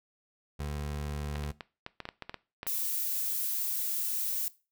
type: tone with vibrato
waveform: 25% pulse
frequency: 73.42 Hz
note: D2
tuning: in tune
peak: -30 dBFS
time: 0.59-1.52 s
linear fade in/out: 10 ms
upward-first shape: sine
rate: 20 Hz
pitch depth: 13 cents each way
type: clicks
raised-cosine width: 0.3 ms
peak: -22 dBFS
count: 12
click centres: 1.357 / 1.438 / 1.608 / 1.864 / 2.003 / 2.054 / 2.089 / 2.223 / 2.295 / 2.343 / 2.631 / 2.667 s
type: noise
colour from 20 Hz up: violet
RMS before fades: -32 dBFS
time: 2.67-4.48 s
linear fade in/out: 0 ms
effects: noise-tail reverb RT60 0.3 s tail -19 dB re dry